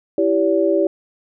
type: tone cluster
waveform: sine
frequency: 330.4 / 390.5 / 572 Hz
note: E4 / G4 / D5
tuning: +4 / -7 / -46 cents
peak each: -18 dBFS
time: 0.18-0.87 s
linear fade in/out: 2 ms
effects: none